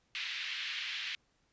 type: band-pass noise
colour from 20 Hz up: pink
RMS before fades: -39 dBFS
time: 0.15-1.15 s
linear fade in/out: 0 ms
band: 2000 to 3900 Hz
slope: 24 dB/octave
effects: pink hiss -74 dBFS RMS until 1.52 s + resampled to 16000 Hz